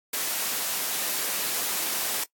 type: high-pass noise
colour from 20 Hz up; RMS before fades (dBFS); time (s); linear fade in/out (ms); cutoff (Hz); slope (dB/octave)
white; -28; 0.13-2.24; 5; 220; 12
effects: noise-tail reverb RT60 0.1 s tail -21 dB re dry + AAC 64 kbps